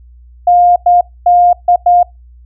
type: tone bursts at uneven times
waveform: sine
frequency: 707 Hz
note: F5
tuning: 21 cents sharp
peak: -4 dBFS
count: 5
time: 0.47-0.76 / 0.86-1.01 / 1.26-1.53 / 1.68-1.76 / 1.86-2.03 s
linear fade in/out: 5 ms
effects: noise-tail reverb RT60 0.2 s tail -24 dB re dry + added 60 Hz sine -36 dBFS peak until 2.45 s